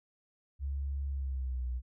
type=tone with pitch glide; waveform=sine; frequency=69.4 to 61.83 Hz; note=C#2 to B1; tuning=+3 to +3 cents; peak=-32 dBFS; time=0.59-1.82 s; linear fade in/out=50 ms; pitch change=-200 cents; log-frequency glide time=1.09-1.67 s; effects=none